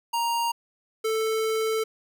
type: tone pair in turn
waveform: square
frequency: 935 / 441.3 Hz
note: A#5 / A4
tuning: +5 / +5 cents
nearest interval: octave + minor second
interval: 1300 cents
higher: first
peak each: -24 dBFS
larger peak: neither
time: 0.13-0.52 / 1.04-1.84 s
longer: second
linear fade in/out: 10 ms
effects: none